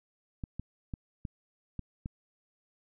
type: clicks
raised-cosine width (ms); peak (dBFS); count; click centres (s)
5; -24; 6; 0.438 / 0.596 / 0.938 / 1.252 / 1.793 / 2.059
effects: none